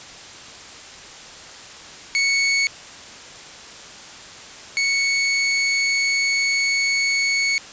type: tone pair in turn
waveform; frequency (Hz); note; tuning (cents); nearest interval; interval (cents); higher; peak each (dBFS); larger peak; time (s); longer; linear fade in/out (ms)
sawtooth; 2217 / 2217; C#7 / C#7; 0 / 0; unison; 0; neither; -13 / -14; first; 2.15-2.67 / 4.77-7.58; second; 0
effects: white hiss -39 dBFS RMS until 7.72 s + resampled to 16000 Hz